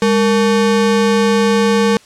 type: ring-modulated tone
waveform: square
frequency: 333.4 Hz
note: E4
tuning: 20 cents sharp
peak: -8 dBFS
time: 0.02-1.97 s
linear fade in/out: 2 ms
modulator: 130 Hz
effects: white hiss -45 dBFS RMS until 2.05 s + low-pass 7000 Hz 12 dB/octave